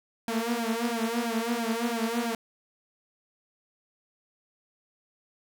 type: tone with flanger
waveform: sawtooth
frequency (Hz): 231.4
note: A#3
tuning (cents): -13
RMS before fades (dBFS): -29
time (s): 0.28-2.35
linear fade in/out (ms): 2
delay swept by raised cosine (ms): 1.2 to 6.4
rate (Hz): 3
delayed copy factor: +1
effects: none